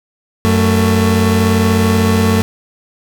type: tone pair together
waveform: 30% pulse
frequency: 93.2 / 222.7 Hz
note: F#2 / A3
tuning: +13 / +21 cents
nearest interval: octave + minor third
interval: 1508 cents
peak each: -10 dBFS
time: 0.45-2.42 s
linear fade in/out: 0 ms
effects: none